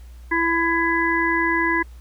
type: harmonic tone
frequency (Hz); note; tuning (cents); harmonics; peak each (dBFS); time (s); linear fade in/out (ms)
333.7; E4; +21; 1 / 3 / 5 / 6; -23 / -23 / -23 / -23; 0.31-1.83; 10
effects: added 60 Hz sine -38 dBFS peak until 2 s + pink hiss -56 dBFS RMS until 2 s